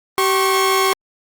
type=tone pair together; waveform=sawtooth; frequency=384.9 / 1089.6 Hz; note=G4 / C#6; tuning=-32 / -30 cents; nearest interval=octave + tritone; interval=1802 cents; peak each=-13 dBFS; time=0.18-0.93 s; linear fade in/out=0 ms; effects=Opus 24 kbps